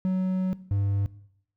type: tone pair in turn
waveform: triangle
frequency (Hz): 186.3 / 99.89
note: F#3 / G2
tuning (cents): +12 / +33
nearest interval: major seventh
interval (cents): 1079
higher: first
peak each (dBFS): -20 / -20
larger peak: neither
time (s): 0.05-0.53 / 0.71-1.06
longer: first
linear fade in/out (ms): 0
effects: noise-tail reverb RT60 0.7 s tail -19 dB re dry